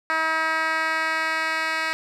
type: tone with band-pass filter sweep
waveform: 10% pulse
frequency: 319.7 Hz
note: D#4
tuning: 47 cents sharp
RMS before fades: -24 dBFS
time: 0.1-1.93 s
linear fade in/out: 0 ms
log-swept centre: 1600 to 2500 Hz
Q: 1.3
effects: none